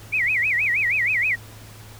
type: tone with vibrato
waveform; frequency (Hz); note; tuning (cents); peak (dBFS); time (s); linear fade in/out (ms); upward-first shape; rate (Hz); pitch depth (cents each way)
sine; 2200; C#7; -14; -18; 0.12-1.36; 20; sine; 6.3; 270
effects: added 107 Hz sine -42 dBFS peak until 1.99 s + pink hiss -45 dBFS RMS until 1.99 s